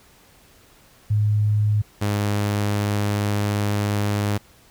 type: tone pair in turn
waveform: sine / sawtooth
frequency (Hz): 105.3 / 102.95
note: G#2 / G#2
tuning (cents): +24 / -15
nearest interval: unison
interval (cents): 39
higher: first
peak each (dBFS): -16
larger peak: neither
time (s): 1.1-1.82 / 2.01-4.38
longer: second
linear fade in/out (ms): 10
effects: pink hiss -53 dBFS RMS until 4.7 s